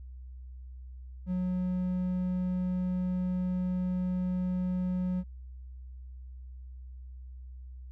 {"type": "tone", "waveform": "triangle", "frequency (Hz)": 182.3, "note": "F#3", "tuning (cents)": -25, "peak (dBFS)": -26, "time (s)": [1.26, 5.24], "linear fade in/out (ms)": 50, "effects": ["added 63 Hz sine -42 dBFS peak until 7.91 s"]}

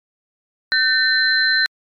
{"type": "tone cluster", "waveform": "sine", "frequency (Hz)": [1535, 1804, 4090], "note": ["G6", "A6", "C8"], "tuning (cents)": [-37, 43, -40], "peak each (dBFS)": -18, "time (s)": [0.72, 1.66], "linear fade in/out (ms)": 0, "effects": ["MP3 96 kbps"]}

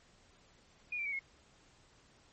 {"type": "tone with pitch steps", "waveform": "sine", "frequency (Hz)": [2445, 2349, 2258, 2169], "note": ["D#7", "D7", "C#7", "C#7"], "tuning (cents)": [-31, 0, 31, -38], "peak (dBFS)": -35, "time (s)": [0.92, 1.192], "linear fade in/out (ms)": 5, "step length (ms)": 68, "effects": ["pink hiss -65 dBFS RMS until 2.32 s", "MP3 32 kbps"]}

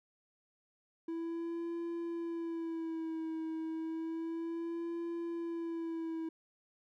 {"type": "tone with vibrato", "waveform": "triangle", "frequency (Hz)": 329.6, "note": "E4", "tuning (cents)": 0, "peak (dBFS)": -34, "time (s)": [1.08, 6.29], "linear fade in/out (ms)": 5, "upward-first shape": "sine", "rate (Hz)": 0.31, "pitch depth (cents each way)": 47, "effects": []}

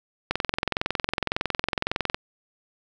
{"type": "click train", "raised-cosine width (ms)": 0.3, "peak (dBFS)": -7, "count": 41, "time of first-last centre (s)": [0.31, 2.145], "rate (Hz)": 21.8, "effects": []}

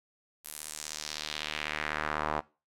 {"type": "tone with band-pass filter sweep", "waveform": "sawtooth", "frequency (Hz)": 76.1, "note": "D#2", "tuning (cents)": -38, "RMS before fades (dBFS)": -36, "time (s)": [0.44, 2.41], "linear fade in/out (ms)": 20, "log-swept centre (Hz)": [12000, 910], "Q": 1.7, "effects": ["noise-tail reverb RT60 0.3 s tail -20 dB re dry"]}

